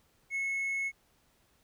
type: tone with hard clipping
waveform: sine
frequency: 2188 Hz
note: C#7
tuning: 23 cents flat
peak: -31 dBFS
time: 0.3-0.92 s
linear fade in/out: 50 ms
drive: 2 dB
effects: pink hiss -69 dBFS RMS until 1.63 s